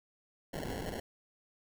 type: noise with sample-and-hold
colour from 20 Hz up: violet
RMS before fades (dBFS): -39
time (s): 0.53-1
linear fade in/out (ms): 5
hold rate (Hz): 1225
effects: none